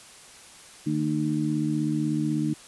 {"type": "harmonic tone", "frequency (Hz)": 76.2, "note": "D#2", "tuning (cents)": -36, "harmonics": [2, 3, 4], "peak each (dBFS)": [-28, -29, -26], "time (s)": [0.86, 2.54], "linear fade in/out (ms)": 10, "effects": ["white hiss -48 dBFS RMS until 2.67 s", "resampled to 24000 Hz"]}